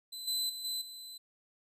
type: tone with level steps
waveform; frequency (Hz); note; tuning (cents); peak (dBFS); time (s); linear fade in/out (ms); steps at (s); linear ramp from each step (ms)
sawtooth; 4028; B7; +33; -38 / -28 / -37 / -31 / -42; 0.12-1.18; 10; 0.27 / 0.49 / 0.64 / 0.81; 10
effects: resampled to 32000 Hz